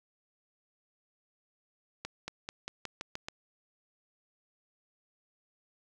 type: accelerating click train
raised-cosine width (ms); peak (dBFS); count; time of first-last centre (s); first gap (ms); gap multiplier
0.2; -20; 8; 2.05-3.285; 230; 0.91
effects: none